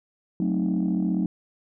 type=chord; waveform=sine; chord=F# diminished seventh; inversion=none; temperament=equal; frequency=185 / 220 / 261.6 / 311.1 Hz; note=F#3 / A3 / C4 / Eb4; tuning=0 / 0 / 0 / 0 cents; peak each=-23 / -27 / -29 / -27 dBFS; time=0.4-1.26 s; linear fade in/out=2 ms; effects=tanh soft clip ceiling -16 dBFS